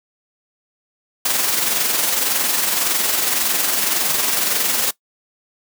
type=noise with amplitude modulation; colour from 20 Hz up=white; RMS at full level=-17 dBFS; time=1.25-4.91 s; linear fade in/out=5 ms; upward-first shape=sine; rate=21.8 Hz; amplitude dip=40%; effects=noise-tail reverb RT60 0.1 s tail -20 dB re dry + high-pass 200 Hz 12 dB/octave